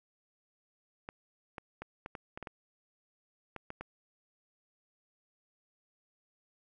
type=clicks; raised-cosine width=0.5 ms; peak=-26 dBFS; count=11; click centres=1.089 / 1.582 / 1.82 / 2.061 / 2.152 / 2.375 / 2.427 / 2.472 / 3.563 / 3.704 / 3.81 s; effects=none